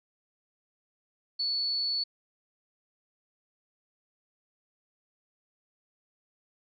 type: tone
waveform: sine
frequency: 4435 Hz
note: C#8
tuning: in tune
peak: -27 dBFS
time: 1.39-2.04 s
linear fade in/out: 10 ms
effects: none